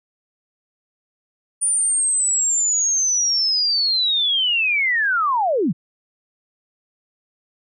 sine linear sweep, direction down, 9397 to 130.81 Hz, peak -16 dBFS, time 1.61-5.73 s, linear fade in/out 20 ms, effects none

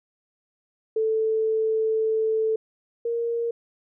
sine tone pair in turn, 440.6 / 466.8 Hz, A4 / A#4, +2 / +2 cents, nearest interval minor second, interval 100 cents, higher second, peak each -20 / -23 dBFS, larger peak first, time 0.96-2.56 / 3.05-3.51 s, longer first, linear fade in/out 5 ms, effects none

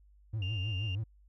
triangle tone with vibrato, 100.6 Hz, G2, 45 cents sharp, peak -29 dBFS, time 0.33-1.04 s, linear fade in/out 10 ms, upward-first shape triangle, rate 6.3 Hz, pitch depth 230 cents each way
sine tone, 2794 Hz, F7, in tune, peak -38 dBFS, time 0.42-0.95 s, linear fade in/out 2 ms
effects tanh soft clip ceiling -25 dBFS + added 50 Hz sine -58 dBFS peak until 1.28 s

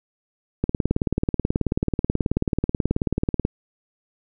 click train, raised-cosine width 3 ms, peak -7 dBFS, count 53, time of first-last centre 0.64-3.451 s, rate 18.5 Hz, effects none

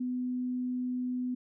sine tone, 250.4 Hz, B3, 24 cents sharp, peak -30 dBFS, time 0-1.35 s, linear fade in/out 10 ms, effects none

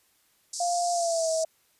white band-pass noise, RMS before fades -35 dBFS, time 0.53-1.44 s, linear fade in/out 5 ms, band 4800 to 8500 Hz, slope 48 dB/octave
sine tone with pitch glide, 698.5 to 644.2 Hz, F5 to E5, 0 to -40 cents, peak -24 dBFS, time 0.6-1.45 s, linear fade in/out 5 ms, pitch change -140 cents, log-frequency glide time 0.92-1.29 s
effects white hiss -66 dBFS RMS until 1.79 s + resampled to 32000 Hz

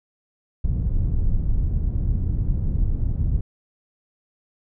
pink low-pass noise, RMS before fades -21 dBFS, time 0.64-3.41 s, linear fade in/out 5 ms, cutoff 110 Hz, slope 12 dB/octave, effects none

